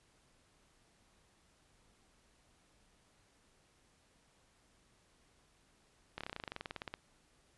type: slowing click train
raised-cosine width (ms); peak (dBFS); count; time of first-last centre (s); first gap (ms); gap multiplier
0.3; -25; 19; 6.18-6.94; 27; 1.05
effects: pink hiss -70 dBFS RMS until 7.57 s + resampled to 24000 Hz